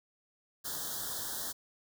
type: band-stop noise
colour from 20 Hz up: white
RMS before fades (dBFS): -38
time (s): 0.64-1.53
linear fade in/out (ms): 20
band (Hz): 1800 to 3200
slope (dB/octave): 96
effects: none